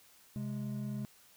triangle tone pair together, 131.28 / 208.4 Hz, C3 / G#3, +6 / +6 cents, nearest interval minor sixth, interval 800 cents, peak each -37 / -36 dBFS, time 0.36-1.05 s, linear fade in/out 0 ms, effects white hiss -62 dBFS RMS until 1.36 s

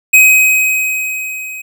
square tone with level ramp, 2527 Hz, D#7, 26 cents sharp, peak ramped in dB -3 to -25 dBFS, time 0.13-1.62 s, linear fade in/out 10 ms, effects none

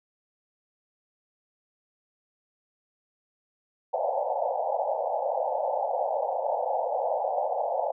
pink band-pass noise, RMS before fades -28 dBFS, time 3.93-7.92 s, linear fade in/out 10 ms, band 510 to 880 Hz, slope 96 dB/octave, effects none

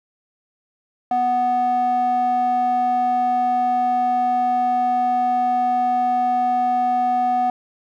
square tone with band-pass filter, 246.9 Hz, B3, in tune, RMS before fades -19 dBFS, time 1.11-7.5 s, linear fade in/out 2 ms, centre 700 Hz, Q 5.9, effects none

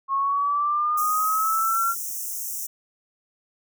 sine linear sweep, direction up, 1084 to 1374 Hz, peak -20 dBFS, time 0.08-1.95 s, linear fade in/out 50 ms
white high-pass noise, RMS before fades -31 dBFS, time 0.97-2.67 s, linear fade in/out 10 ms, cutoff 5600 Hz, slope 96 dB/octave
effects none

